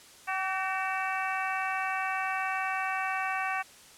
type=harmonic tone with a mistuned harmonic; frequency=381.1 Hz; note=G4; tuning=49 cents flat; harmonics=2 / 3 / 4 / 5 / 6 / 7; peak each=-33 / -35 / -36 / -37 / -38 / -38 dBFS; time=0.27-3.63 s; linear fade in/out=20 ms; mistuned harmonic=5; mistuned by=-60 cents; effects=white hiss -53 dBFS RMS until 3.97 s + low-pass 10000 Hz 12 dB/octave